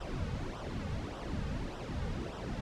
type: noise with flanger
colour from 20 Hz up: brown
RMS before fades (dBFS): -38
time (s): 0-2.61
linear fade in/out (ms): 10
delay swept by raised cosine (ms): 0.44 to 3.04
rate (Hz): 1.7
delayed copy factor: -0.7
effects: low-pass 6000 Hz 12 dB/octave